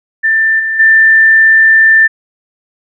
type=tone with level steps; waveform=sine; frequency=1781 Hz; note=A6; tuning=21 cents sharp; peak=-7 / -12 / -3 dBFS; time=0.23-2.08 s; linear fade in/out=20 ms; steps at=0.59 / 0.79 s; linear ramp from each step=10 ms; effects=none